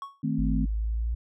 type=tone with exponential decay; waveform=triangle; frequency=1108.7 Hz; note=C#6; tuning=in tune; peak=-29 dBFS; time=0.02-0.22 s; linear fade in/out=1 ms; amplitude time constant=42 ms
type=chord; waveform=sine; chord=A diminished; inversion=second; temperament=equal with one note detuned; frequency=157.19 / 220 / 261.6 Hz; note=Eb3 / A3 / C4; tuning=+18 / 0 / 0 cents; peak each=-29 dBFS; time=0.23-0.66 s; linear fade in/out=10 ms
type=linear sweep; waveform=sine; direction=up; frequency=49 to 58.27 Hz; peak=-25 dBFS; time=0.38-1.15 s; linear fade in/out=10 ms
effects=none